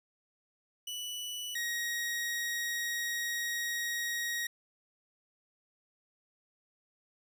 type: tone pair in turn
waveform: sawtooth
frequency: 2960 / 1887 Hz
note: F#7 / A#6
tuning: 0 / +21 cents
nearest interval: minor sixth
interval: 779 cents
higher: first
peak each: -34 / -29 dBFS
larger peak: second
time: 0.87-1.55 / 1.55-4.47 s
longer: second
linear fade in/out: 5 ms
effects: none